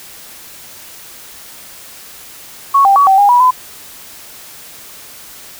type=tone with pitch steps; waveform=sine; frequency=1108 / 789 / 1130 / 772 / 812 / 974 / 1011 Hz; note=C#6 / G5 / C#6 / G5 / G#5 / B5 / B5; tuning=-1 / +11 / +33 / -27 / -39 / -24 / +40 cents; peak=-5 dBFS; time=2.74-3.51 s; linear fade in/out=10 ms; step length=110 ms; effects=white hiss -35 dBFS RMS until 5.59 s